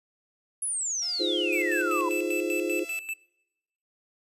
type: exponential sweep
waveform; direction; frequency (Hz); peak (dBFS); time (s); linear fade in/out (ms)
sine; down; 10850 to 968; -27; 0.62-2.09; 5
type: tone with pitch glide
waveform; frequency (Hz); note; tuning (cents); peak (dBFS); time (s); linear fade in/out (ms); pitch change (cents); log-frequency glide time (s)
5% pulse; 705 to 672.4; F5 to E5; +16 to +34; -34; 1.02-2.99; 2; -82; 1.44-1.99
type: chord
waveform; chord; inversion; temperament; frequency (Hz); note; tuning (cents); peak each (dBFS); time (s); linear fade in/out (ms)
sine; F minor seventh; third; just; 314.3 / 349.2 / 419.1 / 523.8; Eb4 / F4 / Ab4 / C5; +18 / 0 / +16 / +2; -32 / -29 / -33 / -33; 1.19-2.85; 20
type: tone with tremolo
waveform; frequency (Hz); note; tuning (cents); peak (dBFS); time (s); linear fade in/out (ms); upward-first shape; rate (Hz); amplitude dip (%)
square; 2637; E7; 0; -30; 1.52-3.14; 10; square; 5.1; 75
effects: noise-tail reverb RT60 0.9 s tail -24 dB re dry + resampled to 32000 Hz